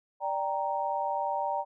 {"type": "chord", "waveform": "sine", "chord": "G minor", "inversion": "second", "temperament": "equal", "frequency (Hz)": [587.3, 784, 932.3], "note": ["D5", "G5", "Bb5"], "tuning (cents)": [0, 0, 0], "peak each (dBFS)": [-34, -32, -31], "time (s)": [0.2, 1.65], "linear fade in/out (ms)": 50, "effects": []}